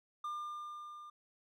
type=tone with level ramp; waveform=triangle; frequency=1200 Hz; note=D6; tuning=37 cents sharp; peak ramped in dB=-35 to -47 dBFS; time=0.24-1.1 s; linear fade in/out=5 ms; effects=none